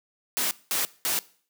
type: noise bursts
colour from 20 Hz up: white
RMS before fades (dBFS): -26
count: 3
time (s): 0.37-1.19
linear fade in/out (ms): 0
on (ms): 140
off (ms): 200
effects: noise-tail reverb RT60 0.5 s tail -21 dB re dry + high-pass 200 Hz 12 dB/octave